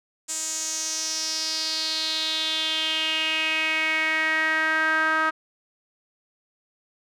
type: tone with band-pass filter sweep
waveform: sawtooth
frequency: 316.2 Hz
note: D#4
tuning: 28 cents sharp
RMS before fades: -25 dBFS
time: 0.28-5.31 s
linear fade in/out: 20 ms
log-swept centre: 7500 to 1400 Hz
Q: 4.9
effects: none